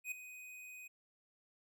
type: tone with ADSR envelope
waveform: square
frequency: 2499 Hz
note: D#7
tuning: 7 cents sharp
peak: -37 dBFS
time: 0.04-0.88 s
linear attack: 77 ms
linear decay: 5 ms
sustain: -13 dB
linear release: 11 ms
effects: none